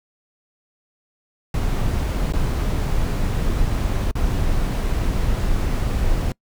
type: noise with dropouts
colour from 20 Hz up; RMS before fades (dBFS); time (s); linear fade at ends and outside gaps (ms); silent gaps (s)
brown; -20; 1.54-6.32; 2; 2.324-2.335 / 4.112-4.153
effects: noise-tail reverb RT60 0.1 s tail -25 dB re dry